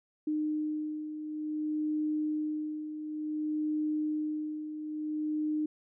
sine beating tone pair, 304.9 / 305.46 Hz, D#4 / D#4, -35 / -32 cents, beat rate 0.56 Hz, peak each -38 / -31 dBFS, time 0.27-5.66 s, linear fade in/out 5 ms, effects none

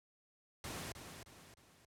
pink noise with echo, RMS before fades -44 dBFS, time 0.64-0.92 s, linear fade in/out 2 ms, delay 310 ms, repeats 3, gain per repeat -7 dB, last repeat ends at 1.85 s, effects high-pass 60 Hz 12 dB/octave + low-pass 12000 Hz 12 dB/octave

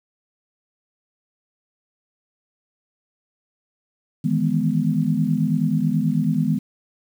sine chord, E major seventh, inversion third, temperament equal, 155.56 / 164.81 / 207.7 / 246.9 Hz, D#3 / E3 / G#3 / B3, 0 / 0 / 0 / 0 cents, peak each -23 dBFS, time 4.24-6.59 s, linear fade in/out 10 ms, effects 8-bit

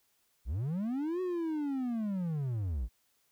triangle linear two-way sweep, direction up then down, 49.1 to 372.9 to 49.1 Hz, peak -29 dBFS, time 0.45-2.89 s, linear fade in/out 50 ms, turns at 1.21 s, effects white hiss -73 dBFS RMS until 3.31 s

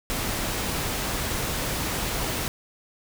pink noise, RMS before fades -28 dBFS, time 0.1-2.48 s, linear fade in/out 0 ms, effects none

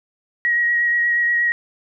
sine tone with vibrato, 1900 Hz, A#6, 33 cents sharp, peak -15 dBFS, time 0.45-1.52 s, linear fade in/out 0 ms, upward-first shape sine, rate 8.4 Hz, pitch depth 15 cents each way, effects none

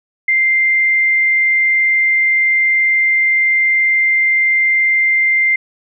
sine tone, 2093 Hz, C7, in tune, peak -10 dBFS, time 0.28-5.56 s, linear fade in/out 5 ms, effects none

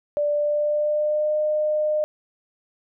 sine tone with pitch glide, 587.3 to 608.4 Hz, D5 to D#5, 0 to -39 cents, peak -19 dBFS, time 0.17-2.04 s, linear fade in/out 0 ms, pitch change +61 cents, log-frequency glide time 0.28-1.37 s, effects none

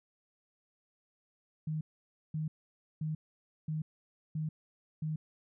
sine tone bursts, 155.56 Hz, D#3, in tune, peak -32 dBFS, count 6, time 1.67-5.16 s, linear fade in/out 5 ms, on 140 ms, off 530 ms, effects none

